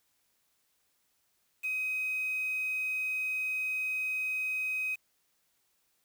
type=tone with quantisation; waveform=sine; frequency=2520 Hz; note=D#7; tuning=21 cents sharp; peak=-30 dBFS; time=1.63-4.96 s; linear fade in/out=20 ms; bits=8; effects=white hiss -74 dBFS RMS until 6.04 s